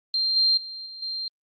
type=tone with level steps; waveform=sine; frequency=4174 Hz; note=C8; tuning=5 cents flat; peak=-21 / -17 / -34 / -37 / -28 dBFS; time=0.14-1.28 s; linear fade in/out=2 ms; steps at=0.36 / 0.57 / 0.86 / 1.02 s; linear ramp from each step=5 ms; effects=Opus 24 kbps